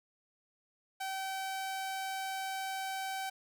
sawtooth tone, 769 Hz, G5, 33 cents flat, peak -32 dBFS, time 1-3.3 s, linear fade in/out 10 ms, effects none

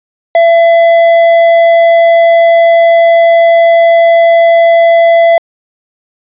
triangle tone with tanh clipping, 672 Hz, E5, 33 cents sharp, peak -4 dBFS, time 0.35-5.38 s, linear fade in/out 2 ms, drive 12 dB, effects resampled to 8000 Hz

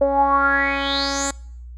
10% pulse tone with low-pass filter sweep, 277.2 Hz, C#4, in tune, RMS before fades -19 dBFS, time 0.01-1.31 s, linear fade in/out 5 ms, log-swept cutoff 560 to 8100 Hz, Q 8, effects noise-tail reverb RT60 0.7 s tail -25 dB re dry + added 60 Hz sine -34 dBFS peak until 1.77 s

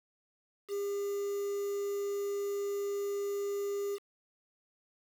triangle tone with quantisation, 402.6 Hz, G4, 46 cents sharp, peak -30 dBFS, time 0.68-3.99 s, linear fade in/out 50 ms, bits 8, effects none

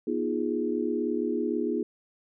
sine chord, F half-diminished seventh, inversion second, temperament equal with one note detuned, 242.3 / 311.1 / 349.2 / 415.3 Hz, Cb4 / Eb4 / F4 / Ab4, -33 / 0 / 0 / 0 cents, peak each -31 dBFS, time 0.07-1.83 s, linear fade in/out 5 ms, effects none

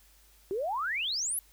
sine exponential sweep, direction up, 365.2 to 11860 Hz, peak -29 dBFS, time 0.51-1.39 s, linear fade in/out 0 ms, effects added 50 Hz sine -61 dBFS peak until 1.52 s + white hiss -62 dBFS RMS until 1.52 s

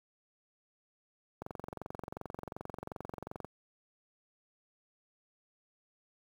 click train, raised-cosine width 1 ms, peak -26 dBFS, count 47, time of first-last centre 1.42-3.446 s, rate 22.7 Hz, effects high-pass 60 Hz 12 dB/octave + 9-bit

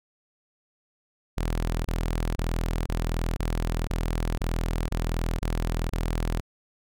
sawtooth tone bursts, 41.2 Hz, E1, in tune, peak -21 dBFS, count 10, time 1.37-6.404 s, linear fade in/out 10 ms, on 480 ms, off 26 ms, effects none

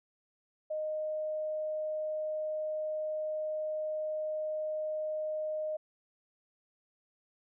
sine tone, 618 Hz, D#5, 12 cents flat, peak -32 dBFS, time 0.7-5.77 s, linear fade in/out 10 ms, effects none

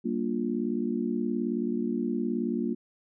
sine chord, G minor seventh, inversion none, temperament just, 196 / 235.2 / 294 / 352.8 Hz, G3 / Bb3 / D4 / F4, 0 / +16 / +2 / +18 cents, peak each -34 / -29 / -34 / -33 dBFS, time 0.04-2.75 s, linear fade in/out 20 ms, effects none

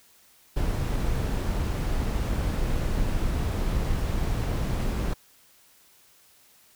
brown noise, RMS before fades -26 dBFS, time 0.56-5.14 s, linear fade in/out 10 ms, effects white hiss -58 dBFS RMS until 6.75 s

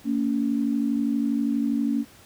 sine tone pair together, 229.5 / 281.9 Hz, A#3 / C#4, -27 / +29 cents, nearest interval major third, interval 356 cents, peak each -24 dBFS, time 0.04-2.05 s, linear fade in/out 50 ms, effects pink hiss -51 dBFS RMS until 2.25 s + high-pass 60 Hz 12 dB/octave

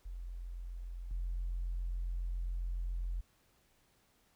sine tone with level steps, 43.65 Hz, F1, in tune, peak -40 / -33 dBFS, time 0.05-3.21 s, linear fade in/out 10 ms, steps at 1.11 s, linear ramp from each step 2 ms, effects tanh soft clip ceiling -30 dBFS + pink hiss -71 dBFS RMS until 4.35 s

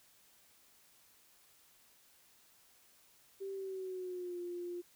sine tone with pitch glide, 389.8 to 351.3 Hz, G4 to F4, -10 to +10 cents, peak -39 dBFS, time 3.4-4.82 s, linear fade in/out 20 ms, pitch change -180 cents, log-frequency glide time 3.53-4.39 s, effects white hiss -66 dBFS RMS until 4.95 s

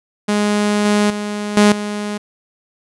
sawtooth tone with level steps, 207.7 Hz, G#3, in tune, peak -10 / -8 / -17 / -4 / -17 dBFS, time 0.28-2.18 s, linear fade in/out 10 ms, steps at 0.85 / 1.1 / 1.57 / 1.72 s, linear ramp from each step 2 ms, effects resampled to 24000 Hz

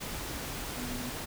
sine tone in noise, 246.6 Hz, B3, 2 cents flat, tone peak -38 dBFS, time 0.77-1.11 s, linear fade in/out 20 ms, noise pink, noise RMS -38 dBFS, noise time 0-1.26 s, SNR -3 dB, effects none

